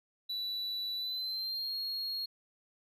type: tone with pitch glide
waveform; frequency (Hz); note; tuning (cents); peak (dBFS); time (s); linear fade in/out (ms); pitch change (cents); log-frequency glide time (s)
triangle; 3953 to 4286; B7 to C8; +1 to +41; -33; 0.29-2.26; 10; +140; 0.96-1.77
effects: none